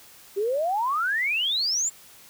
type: exponential sweep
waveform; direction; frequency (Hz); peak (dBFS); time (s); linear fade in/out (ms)
sine; up; 381.3 to 7490; -22; 0.36-1.9; 20
effects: white hiss -50 dBFS RMS until 2.29 s